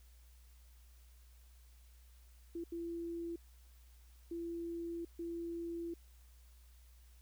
sine tone bursts at uneven times, 338.1 Hz, E4, 44 cents sharp, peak -39 dBFS, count 4, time 2.55-2.64 / 2.72-3.36 / 4.31-5.05 / 5.19-5.94 s, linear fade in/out 5 ms, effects added 60 Hz sine -58 dBFS peak until 7.21 s + white hiss -70 dBFS RMS until 7.21 s

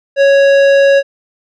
sine tone with tanh clipping, 554.4 Hz, C#5, in tune, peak -7 dBFS, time 0.16-1.03 s, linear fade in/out 50 ms, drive 14 dB, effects none

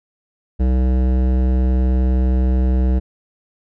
sine tone with hard clipping, 63.6 Hz, C2, 48 cents flat, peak -15 dBFS, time 0.59-3 s, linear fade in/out 20 ms, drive 15 dB, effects none

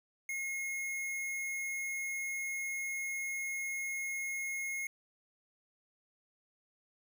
square tone, 2158 Hz, C#7, 47 cents flat, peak -36 dBFS, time 0.29-4.87 s, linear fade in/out 2 ms, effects none

